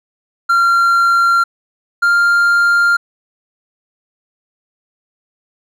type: tone pair in turn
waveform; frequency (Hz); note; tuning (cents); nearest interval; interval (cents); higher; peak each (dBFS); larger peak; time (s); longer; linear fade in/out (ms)
triangle; 1379 / 1397.4; F6 / F6; -22 / +1; unison; 23; second; -7; neither; 0.49-1.44 / 2.02-2.97; neither; 10
effects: none